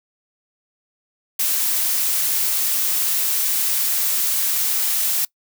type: noise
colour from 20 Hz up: blue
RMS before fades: -20 dBFS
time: 1.39-5.25 s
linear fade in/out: 5 ms
effects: noise-tail reverb RT60 0.1 s tail -23 dB re dry